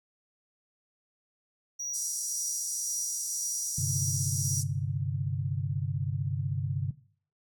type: tone with tremolo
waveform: triangle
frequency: 5780 Hz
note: F#8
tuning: 41 cents flat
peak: -30 dBFS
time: 1.79-4.61 s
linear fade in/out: 10 ms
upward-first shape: sine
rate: 1.9 Hz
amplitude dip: 35%
type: band-pass noise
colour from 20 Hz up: white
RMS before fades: -36 dBFS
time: 1.93-4.64 s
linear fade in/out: 20 ms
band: 5300 to 11000 Hz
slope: 48 dB/octave
type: chord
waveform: sine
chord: G suspended fourth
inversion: none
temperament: equal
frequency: 98 / 130.81 / 146.83 Hz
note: G2 / C3 / D3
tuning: 0 / 0 / 0 cents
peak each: -33 / -32 / -33 dBFS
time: 3.78-6.91 s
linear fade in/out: 5 ms
effects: noise-tail reverb RT60 0.5 s tail -18 dB re dry